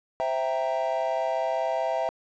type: chord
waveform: triangle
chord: C dominant seventh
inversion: none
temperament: equal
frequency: 523.3 / 659.3 / 784 / 932.3 Hz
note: C5 / E5 / G5 / Bb5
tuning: 0 / 0 / 0 / 0 cents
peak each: -30 / -25 / -29 / -31 dBFS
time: 0.2-2.09 s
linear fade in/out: 0 ms
effects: resampled to 16000 Hz + 9-bit